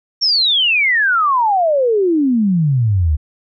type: exponential sweep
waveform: sine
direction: down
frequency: 5588 to 71 Hz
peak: -11 dBFS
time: 0.21-3.17 s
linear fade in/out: 20 ms
effects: none